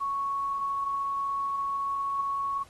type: tone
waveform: sine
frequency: 1108.7 Hz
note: C#6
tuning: in tune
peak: -27 dBFS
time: 0-2.64 s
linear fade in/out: 20 ms
effects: pink hiss -57 dBFS RMS until 2.69 s + AAC 32 kbps